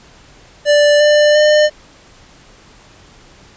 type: tone with pitch steps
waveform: square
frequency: 587.3 / 595.2 / 603.1 Hz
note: D5 / D5 / D5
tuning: 0 / +23 / +46 cents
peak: -8 dBFS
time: 0.65-1.7 s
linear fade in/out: 50 ms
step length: 350 ms
effects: pink hiss -44 dBFS RMS until 3.56 s + resampled to 16000 Hz